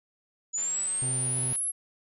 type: linear sweep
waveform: sine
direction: up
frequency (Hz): 6850 to 11175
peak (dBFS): -27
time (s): 0.53-1.72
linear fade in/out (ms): 20
type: click train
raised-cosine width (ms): 0.2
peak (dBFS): -30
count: 183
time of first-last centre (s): 0.58-1.558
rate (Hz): 186
type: harmonic tone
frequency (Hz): 128.5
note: C3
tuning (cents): -31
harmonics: 1 / 2 / 3 / 4 / 5 / 6 / 7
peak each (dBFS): -32 / -43 / -46 / -52 / -53 / -54 / -55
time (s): 1.02-1.53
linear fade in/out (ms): 2
effects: none